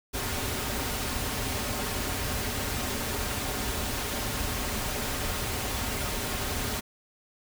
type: noise with comb filter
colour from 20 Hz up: pink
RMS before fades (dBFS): -31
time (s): 0.13-6.81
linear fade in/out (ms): 20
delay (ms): 6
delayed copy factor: -0.5
effects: none